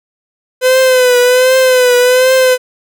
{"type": "tone with vibrato", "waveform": "45% pulse", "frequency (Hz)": 506, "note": "B4", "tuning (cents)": 42, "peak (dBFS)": -6, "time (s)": [0.61, 2.58], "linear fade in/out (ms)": 50, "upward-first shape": "triangle", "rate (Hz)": 1.3, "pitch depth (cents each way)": 60, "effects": []}